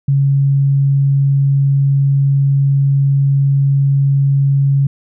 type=tone; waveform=sine; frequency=138.6 Hz; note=C#3; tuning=in tune; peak=-9 dBFS; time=0.08-4.87 s; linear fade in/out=5 ms; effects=none